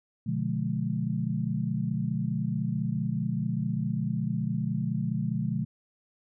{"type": "chord", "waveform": "sine", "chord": "B diminished seventh", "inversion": "none", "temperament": "just", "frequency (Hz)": [123.47, 148.16, 177.8, 213.4], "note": ["B2", "D3", "F3", "Ab3"], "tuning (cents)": [0, 16, 31, 47], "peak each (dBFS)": -32, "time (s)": [0.26, 5.65], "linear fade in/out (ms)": 10, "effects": []}